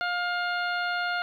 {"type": "harmonic tone", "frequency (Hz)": 708, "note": "F5", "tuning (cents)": 23, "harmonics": [1, 2, 3, 4, 5, 6], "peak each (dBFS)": [-31, -28, -39, -39, -42, -40], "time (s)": [0.01, 1.22], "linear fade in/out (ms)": 0, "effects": ["10-bit"]}